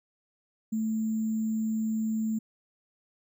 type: tone with sample-and-hold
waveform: sine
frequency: 220 Hz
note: A3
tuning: in tune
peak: -26 dBFS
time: 0.72-2.39 s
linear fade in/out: 10 ms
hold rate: 7350 Hz
effects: none